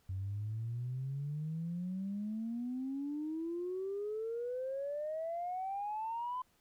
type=exponential sweep; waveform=sine; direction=up; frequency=92.5 to 1022 Hz; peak=-35 dBFS; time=0.09-6.42 s; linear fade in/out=5 ms; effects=tanh soft clip ceiling -31 dBFS + pink hiss -72 dBFS RMS until 6.6 s